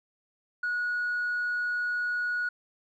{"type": "tone with tanh clipping", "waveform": "triangle", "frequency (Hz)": 1457, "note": "F#6", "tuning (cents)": -27, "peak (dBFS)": -27, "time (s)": [0.63, 2.49], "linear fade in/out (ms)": 5, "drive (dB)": 5, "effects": []}